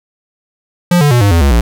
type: tone with pitch steps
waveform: square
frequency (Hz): 175.9 / 146.21 / 121.54 / 101.03 / 83.98 / 69.81 / 58.03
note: F3 / D3 / B2 / G#2 / E2 / C#2 / A#1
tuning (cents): +13 / -7 / -27 / -47 / +33 / +13 / -7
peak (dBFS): -7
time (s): 0.91-1.61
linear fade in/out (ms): 5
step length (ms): 100
effects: none